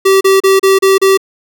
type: tone bursts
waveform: square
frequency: 386.4 Hz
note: G4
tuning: 25 cents flat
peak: -6 dBFS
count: 6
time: 0.05-1.175 s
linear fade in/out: 10 ms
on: 160 ms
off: 33 ms
effects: none